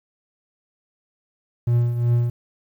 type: tone with tremolo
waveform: triangle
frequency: 119.5 Hz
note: A#2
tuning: 43 cents sharp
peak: -12 dBFS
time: 1.67-2.3 s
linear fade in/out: 5 ms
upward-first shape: triangle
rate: 2.7 Hz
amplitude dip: 65%
effects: 9-bit